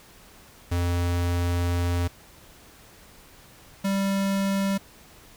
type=tone pair in turn; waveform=square; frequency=87.31 / 196 Hz; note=F2 / G3; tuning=0 / 0 cents; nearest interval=octave + major second; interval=1400 cents; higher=second; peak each=-23 dBFS; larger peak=neither; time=0.71-2.08 / 3.84-4.78 s; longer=first; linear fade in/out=10 ms; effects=pink hiss -51 dBFS RMS until 5.36 s